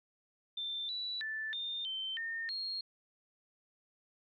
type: tone with pitch steps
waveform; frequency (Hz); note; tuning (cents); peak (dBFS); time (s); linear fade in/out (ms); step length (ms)
sine; 3564 / 3944 / 1758 / 3623 / 3098 / 1825 / 4261; A7 / B7 / A6 / A7 / G7 / A#6 / C8; +22 / -3 / -2 / +50 / -21 / -37 / +31; -36; 0.57-2.81; 5; 320
effects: none